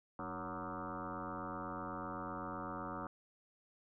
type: tone with frequency modulation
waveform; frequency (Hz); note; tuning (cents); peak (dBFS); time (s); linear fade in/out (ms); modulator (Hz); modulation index
sine; 738; F#5; -5; -40; 0.19-3.07; 2; 87.9; 7
effects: none